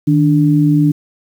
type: tone pair together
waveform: sine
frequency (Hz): 154.69 / 292.8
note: D#3 / D4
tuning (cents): -10 / -5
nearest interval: major seventh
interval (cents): 1105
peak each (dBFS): -11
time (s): 0.07-0.92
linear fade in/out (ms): 10
effects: 7-bit